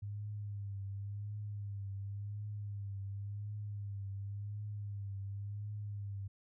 sine tone with vibrato, 101.4 Hz, G#2, 41 cents flat, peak -39 dBFS, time 0.02-6.28 s, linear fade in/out 10 ms, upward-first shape triangle, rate 0.92 Hz, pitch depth 59 cents each way, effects none

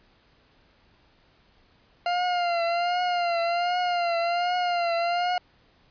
40% pulse tone with vibrato, 698.5 Hz, F5, in tune, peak -22 dBFS, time 2.06-5.38 s, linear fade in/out 2 ms, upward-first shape triangle, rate 1.3 Hz, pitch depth 62 cents each way, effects pink hiss -61 dBFS RMS until 5.9 s + resampled to 11025 Hz

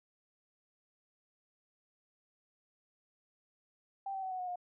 sine tone with pitch steps, 784 / 769.6 / 755.5 / 741.7 / 728.1 / 714.8 Hz, G5 / G5 / F#5 / F#5 / F#5 / F5, 0 / -32 / +36 / +4 / -28 / +40 cents, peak -36 dBFS, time 4.06-4.558 s, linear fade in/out 5 ms, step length 83 ms, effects none

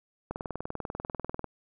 click train, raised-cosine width 1 ms, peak -20 dBFS, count 24, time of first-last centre 0.31-1.443 s, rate 20.3 Hz, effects none

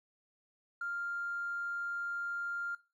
triangle tone, 1396.9 Hz, F6, in tune, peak -31 dBFS, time 0.81-2.75 s, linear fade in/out 5 ms, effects noise-tail reverb RT60 0.3 s tail -22 dB re dry + tanh soft clip ceiling -33 dBFS

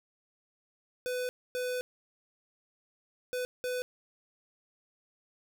square tone bursts at uneven times, 499.7 Hz, B4, 20 cents sharp, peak -32 dBFS, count 4, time 1.06-1.29 / 1.55-1.81 / 3.33-3.45 / 3.64-3.82 s, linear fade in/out 0 ms, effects 12-bit

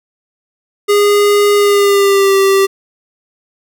square tone with pitch glide, 410.2 to 390.1 Hz, G#4 to G4, -21 to -8 cents, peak -8 dBFS, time 0.88-2.67 s, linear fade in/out 20 ms, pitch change -87 cents, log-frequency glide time 1.56-2.36 s, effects none

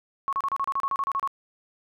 sine tone bursts, 1100 Hz, C#6, 14 cents flat, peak -23 dBFS, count 13, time 0.28-1.275 s, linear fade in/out 0 ms, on 47 ms, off 32 ms, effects none

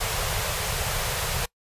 pink band-stop noise, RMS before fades -27 dBFS, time 0-1.46 s, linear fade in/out 10 ms, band 170 to 420 Hz, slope 48 dB/octave, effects noise-tail reverb RT60 0.1 s tail -23 dB re dry + resampled to 32000 Hz

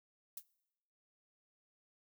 violet noise with exponential decay, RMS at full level -39 dBFS, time 0.37-0.44 s, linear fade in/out 5 ms, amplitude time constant 15 ms, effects noise-tail reverb RT60 0.9 s tail -22 dB re dry

